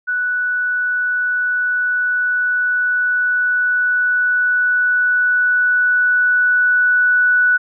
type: tone with level ramp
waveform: sine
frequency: 1480 Hz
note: F#6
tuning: in tune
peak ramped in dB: -16 to -10 dBFS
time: 0.07-7.58 s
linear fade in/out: 20 ms
effects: none